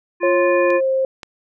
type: harmonic tone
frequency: 349.2 Hz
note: F4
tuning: in tune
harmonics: 1 / 3 / 5 / 7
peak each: -18 / -23 / -25 / -26 dBFS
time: 0.2-0.81 s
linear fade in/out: 50 ms
type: tone with pitch glide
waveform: sine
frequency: 544 to 529.4 Hz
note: C#5 to C5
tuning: -33 to +20 cents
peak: -15 dBFS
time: 0.23-1.05 s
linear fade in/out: 2 ms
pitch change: -47 cents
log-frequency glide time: 0.49-0.9 s
type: clicks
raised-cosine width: 0.2 ms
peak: -19 / -15 dBFS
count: 2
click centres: 0.704 / 1.232 s
effects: none